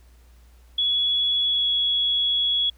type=tone with pitch glide; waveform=sine; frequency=3378 to 3357 Hz; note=G#7 to G#7; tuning=+29 to +18 cents; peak=-19 dBFS; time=0.78-2.7 s; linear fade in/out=5 ms; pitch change=-11 cents; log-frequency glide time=1.46-1.68 s; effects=added 60 Hz sine -49 dBFS peak until 2.77 s + pink hiss -61 dBFS RMS until 2.77 s